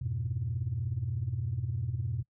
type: chord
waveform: sine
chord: F diminished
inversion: none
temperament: equal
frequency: 87.31 / 103.83 / 123.47 Hz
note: F2 / Ab2 / Cb3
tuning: 0 / 0 / 0 cents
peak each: -36 / -35 / -32 dBFS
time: 0.01-2.23 s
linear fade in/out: 10 ms
effects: noise-tail reverb RT60 0.1 s tail -25 dB re dry + tanh soft clip ceiling -23 dBFS